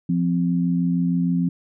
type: tone pair together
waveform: sine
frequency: 173.53 / 260 Hz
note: F3 / C4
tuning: -11 / -11 cents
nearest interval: perfect fifth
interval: 700 cents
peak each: -19 / -23 dBFS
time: 0.09-1.49 s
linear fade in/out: 5 ms
effects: none